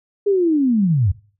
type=linear sweep; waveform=sine; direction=down; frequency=415.3 to 82.5 Hz; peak=-13 dBFS; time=0.26-1.12 s; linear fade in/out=10 ms; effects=noise-tail reverb RT60 0.4 s tail -20 dB re dry